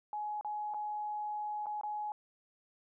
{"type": "tone with dropouts", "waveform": "sine", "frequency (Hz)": 841, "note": "G#5", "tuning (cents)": 22, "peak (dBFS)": -35, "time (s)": [0.13, 2.12], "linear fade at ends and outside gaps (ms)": 1, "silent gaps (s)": [[0.411, 0.447], [0.738, 0.744], [1.659, 1.667], [1.812, 1.834]], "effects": []}